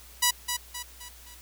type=tone with echo; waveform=5% pulse; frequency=978 Hz; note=B5; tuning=17 cents flat; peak=-8 dBFS; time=0.22-0.31 s; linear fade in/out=10 ms; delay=260 ms; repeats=4; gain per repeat=-7 dB; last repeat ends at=1.35 s; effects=added 60 Hz sine -51 dBFS peak until 1.41 s + white hiss -51 dBFS RMS until 1.41 s